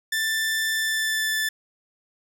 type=tone with pitch glide; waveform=sawtooth; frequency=1771 to 1754.7 Hz; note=A6 to A6; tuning=+11 to -5 cents; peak=-19 dBFS; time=0.12-1.49 s; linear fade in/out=5 ms; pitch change=-16 cents; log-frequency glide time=0.72-1.33 s; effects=none